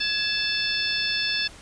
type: harmonic tone with a mistuned harmonic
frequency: 880 Hz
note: A5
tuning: in tune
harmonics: 2 / 3 / 4 / 5 / 6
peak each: -30 / -29 / -29 / -30 / -29 dBFS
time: 0-1.48 s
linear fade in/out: 10 ms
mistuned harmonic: 2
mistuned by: -76 cents
effects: pink hiss -46 dBFS RMS until 1.61 s + resampled to 22050 Hz